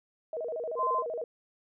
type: tone with vibrato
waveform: sine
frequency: 550 Hz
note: C#5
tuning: 14 cents flat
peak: -32 dBFS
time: 0.33-1.24 s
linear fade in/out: 2 ms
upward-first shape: square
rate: 13 Hz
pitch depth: 250 cents each way
type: tone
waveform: sine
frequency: 1036 Hz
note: C6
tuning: 17 cents flat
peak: -26 dBFS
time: 0.76-1.04 s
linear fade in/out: 50 ms
effects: none